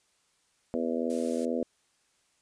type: harmonic tone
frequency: 82.41 Hz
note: E2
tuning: in tune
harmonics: 3 / 4 / 5 / 6 / 7 / 8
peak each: -31 / -36 / -36 / -33 / -37 / -40 dBFS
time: 0.74-1.63 s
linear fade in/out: 0 ms
type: noise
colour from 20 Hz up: blue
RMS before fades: -44 dBFS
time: 1.1-1.45 s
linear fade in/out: 0 ms
effects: white hiss -70 dBFS RMS until 2.41 s + resampled to 22050 Hz